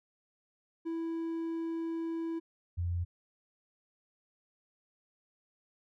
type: tone pair in turn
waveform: triangle / sine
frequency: 329.6 / 87.1 Hz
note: E4 / F2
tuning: 0 / -4 cents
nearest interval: octave + major seventh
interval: 2304 cents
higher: first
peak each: -31 / -30 dBFS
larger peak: second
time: 0.85-2.4 / 2.77-3.05 s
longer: first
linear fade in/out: 20 ms
effects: none